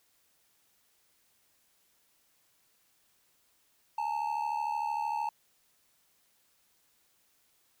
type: ring-modulated tone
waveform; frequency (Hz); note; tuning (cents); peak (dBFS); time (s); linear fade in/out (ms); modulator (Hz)
triangle; 882; A5; +4; -25; 3.98-5.29; 2; 36.6
effects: white hiss -70 dBFS RMS until 7.8 s